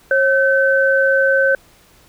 sine tone pair together, 541.6 / 1532 Hz, C#5 / G6, -40 / -40 cents, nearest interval octave + tritone, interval 1800 cents, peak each -14 dBFS, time 0.11-1.55 s, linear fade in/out 2 ms, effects pink hiss -50 dBFS RMS until 2.08 s

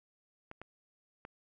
clicks, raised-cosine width 0.5 ms, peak -30 dBFS, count 3, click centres 0.514 / 0.616 / 1.251 s, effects none

